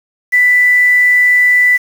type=tone with quantisation; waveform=sine; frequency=1982 Hz; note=B6; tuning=6 cents sharp; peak=-6 dBFS; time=0.32-1.78 s; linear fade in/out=20 ms; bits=5; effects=none